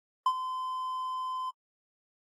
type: tone with ADSR envelope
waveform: triangle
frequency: 1027 Hz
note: C6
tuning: 33 cents flat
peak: -18 dBFS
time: 0.26-1.51 s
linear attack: 4 ms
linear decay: 61 ms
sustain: -12 dB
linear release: 20 ms
effects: AAC 32 kbps